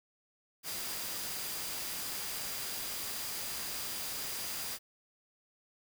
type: tone in noise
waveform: sine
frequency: 4827 Hz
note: D8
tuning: 47 cents sharp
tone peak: -47 dBFS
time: 0.63-4.79 s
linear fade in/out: 50 ms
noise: white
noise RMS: -39 dBFS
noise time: 0.63-4.79 s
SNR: -11 dB
effects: none